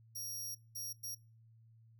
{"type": "tone bursts at uneven times", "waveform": "20% pulse", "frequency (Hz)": 5640, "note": "F8", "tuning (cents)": 16, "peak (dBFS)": -36, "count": 3, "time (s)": [[0.15, 0.55], [0.75, 0.93], [1.03, 1.15]], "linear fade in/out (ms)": 10, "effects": ["noise-tail reverb RT60 0.3 s tail -20 dB re dry", "added 113 Hz sine -60 dBFS peak until 1.99 s"]}